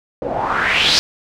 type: noise with low-pass filter sweep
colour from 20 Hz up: white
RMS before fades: -17 dBFS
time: 0.22-0.99 s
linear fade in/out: 0 ms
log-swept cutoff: 470 to 5000 Hz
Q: 3.7
effects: none